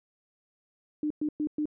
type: tone bursts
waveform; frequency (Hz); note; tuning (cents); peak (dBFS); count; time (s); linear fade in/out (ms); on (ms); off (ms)
sine; 301.2; D4; +44; -26; 4; 1.03-1.656; 2; 74; 110
effects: none